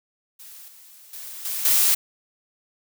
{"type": "noise with level steps", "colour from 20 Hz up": "blue", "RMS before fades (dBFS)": [-43, -48, -37, -28, -18], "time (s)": [0.39, 1.95], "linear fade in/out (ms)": 10, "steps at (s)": [0.68, 1.13, 1.45, 1.65], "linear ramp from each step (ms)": 2, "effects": []}